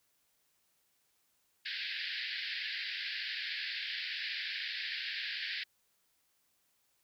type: band-pass noise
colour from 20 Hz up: pink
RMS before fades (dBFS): -39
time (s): 1.65-5.64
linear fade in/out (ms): 10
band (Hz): 1600 to 4900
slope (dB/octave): 96
effects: white hiss -75 dBFS RMS until 7.03 s